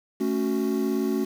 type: chord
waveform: triangle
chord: F# minor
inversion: first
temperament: equal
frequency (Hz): 220 / 277.2 / 370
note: A3 / C#4 / F#4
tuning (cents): 0 / 0 / 0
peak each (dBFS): -25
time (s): 0.2-1.25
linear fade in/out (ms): 10
effects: 7-bit